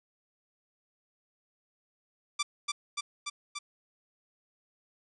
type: tone with echo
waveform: 10% pulse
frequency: 1173 Hz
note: D6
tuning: 2 cents flat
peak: -19 dBFS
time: 2.39-2.43 s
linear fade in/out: 10 ms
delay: 290 ms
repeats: 4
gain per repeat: -2 dB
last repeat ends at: 3.59 s
effects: resampled to 24000 Hz